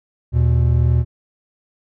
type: tone pair together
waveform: triangle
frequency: 78.3 / 120.16 Hz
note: D#2 / B2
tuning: +11 / -47 cents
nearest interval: perfect fifth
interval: 742 cents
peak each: -13 dBFS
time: 0.32-1.05 s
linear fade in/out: 50 ms
effects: none